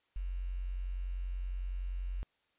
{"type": "tone with quantisation", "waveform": "sine", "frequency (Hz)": 45.31, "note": "F#1", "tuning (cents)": -36, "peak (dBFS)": -34, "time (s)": [0.16, 2.23], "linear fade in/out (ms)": 0, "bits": 10, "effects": ["white hiss -75 dBFS RMS until 2.58 s", "resampled to 8000 Hz"]}